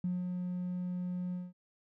triangle tone with ADSR envelope, 179.8 Hz, F#3, 49 cents flat, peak -26 dBFS, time 0.04-1.53 s, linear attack 4 ms, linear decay 180 ms, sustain -5 dB, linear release 200 ms, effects tanh soft clip ceiling -28 dBFS

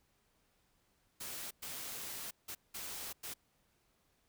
white noise bursts at uneven times, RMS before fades -44 dBFS, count 5, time 1.2-1.51 / 1.62-2.31 / 2.48-2.55 / 2.74-3.13 / 3.23-3.34 s, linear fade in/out 10 ms, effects pink hiss -75 dBFS RMS until 4.28 s

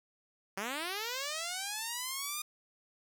5% pulse linear sweep, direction up, 184.8 to 1228 Hz, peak -24 dBFS, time 0.57-2.42 s, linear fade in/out 5 ms, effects none

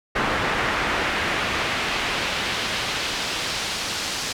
brown noise with band-pass filter sweep, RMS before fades -25 dBFS, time 0.15-4.33 s, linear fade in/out 10 ms, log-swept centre 1600 to 5400 Hz, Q 0.99, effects none

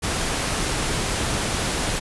pink noise, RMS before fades -24 dBFS, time 0.02-2 s, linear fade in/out 20 ms, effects resampled to 24000 Hz

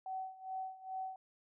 sine tone with tremolo, 757 Hz, F#5, 39 cents sharp, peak -37 dBFS, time 0.06-1.16 s, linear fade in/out 2 ms, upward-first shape sine, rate 2.4 Hz, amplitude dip 85%, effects none

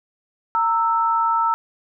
sine tone pair together, 919.5 / 1318.5 Hz, A#5 / E6, -24 / 0 cents, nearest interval tritone, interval 624 cents, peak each -19 dBFS, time 0.55-1.54 s, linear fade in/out 0 ms, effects none

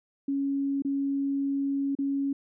sine tone with dropouts, 277.2 Hz, C#4, in tune, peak -25 dBFS, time 0.28-2.33 s, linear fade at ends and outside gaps 5 ms, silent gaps 0.822-0.848 / 1.952-1.987 s, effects none

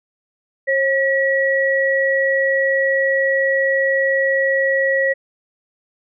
sine tone pair together, 540 / 1924.3 Hz, C#5 / B6, -45 / -45 cents, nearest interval octave + minor seventh, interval 2200 cents, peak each -17 dBFS, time 0.67-5.14 s, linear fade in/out 20 ms, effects none

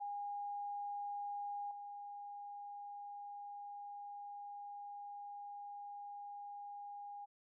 sine tone with level steps, 815 Hz, G#5, 33 cents flat, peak -40 / -46 dBFS, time 0-7.26 s, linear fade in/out 20 ms, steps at 1.71 s, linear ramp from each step 2 ms, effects none

